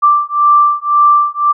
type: beating tone pair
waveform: sine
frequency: 1174.7 / 1176.6 Hz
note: D6 / D6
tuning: 0 / +3 cents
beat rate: 1.9 Hz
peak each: -10 dBFS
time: 0.02-1.53 s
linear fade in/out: 20 ms
effects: none